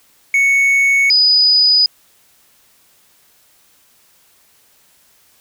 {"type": "tone pair in turn", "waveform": ["triangle", "sine"], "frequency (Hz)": [2217, 4966], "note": ["C#7", "D#8"], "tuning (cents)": [0, -4], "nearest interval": "octave + major second", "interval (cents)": 1396, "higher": "second", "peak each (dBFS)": -8, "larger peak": "neither", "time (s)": [[0.34, 1.1], [1.1, 1.86]], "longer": "neither", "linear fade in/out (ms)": 2, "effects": ["white hiss -53 dBFS RMS until 5.4 s"]}